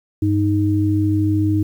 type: tone pair together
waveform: sine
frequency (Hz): 99.19 / 311.1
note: G2 / D#4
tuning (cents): +21 / 0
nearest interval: octave + minor sixth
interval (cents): 1979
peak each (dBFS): -17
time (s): 0.22-1.63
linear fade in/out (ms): 5
effects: 8-bit